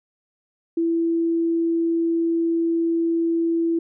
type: tone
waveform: sine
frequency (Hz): 332.9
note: E4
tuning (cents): +17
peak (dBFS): -18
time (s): 0.77-3.79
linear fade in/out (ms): 5
effects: none